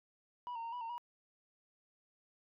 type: tone with pitch steps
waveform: sine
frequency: 977 / 918 / 923 / 979 / 914 / 962 Hz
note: B5 / A#5 / A#5 / B5 / A#5 / B5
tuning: -19 / -27 / -17 / -15 / -34 / -46 cents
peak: -37 dBFS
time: 0.47-0.98 s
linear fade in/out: 0 ms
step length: 85 ms
effects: tanh soft clip ceiling -39 dBFS